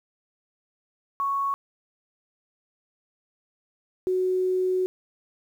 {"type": "tone pair in turn", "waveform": "sine", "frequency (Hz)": [1108.7, 370], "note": ["C#6", "F#4"], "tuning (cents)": [0, 0], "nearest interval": "octave + perfect fifth", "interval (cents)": 1900, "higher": "first", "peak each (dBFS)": [-23, -21], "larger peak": "second", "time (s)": [[1.2, 1.54], [4.07, 4.86]], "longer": "second", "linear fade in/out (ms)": 0, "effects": ["9-bit"]}